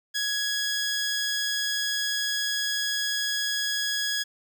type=tone; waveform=15% pulse; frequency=1669 Hz; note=G#6; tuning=8 cents sharp; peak=-19 dBFS; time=0.14-4.24 s; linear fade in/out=20 ms; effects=none